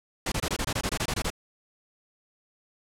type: noise bursts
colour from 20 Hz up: pink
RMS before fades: -28 dBFS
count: 13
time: 0.26-1.303 s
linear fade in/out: 5 ms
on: 59 ms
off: 23 ms
effects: low-pass 10000 Hz 12 dB/octave